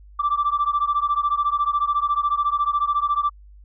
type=beating tone pair; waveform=sine; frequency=1165 / 1179 Hz; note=D6 / D6; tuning=-14 / +6 cents; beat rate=14 Hz; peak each=-20 / -21 dBFS; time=0.19-3.3 s; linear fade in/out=10 ms; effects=tanh soft clip ceiling -13 dBFS + added 50 Hz sine -43 dBFS peak until 3.64 s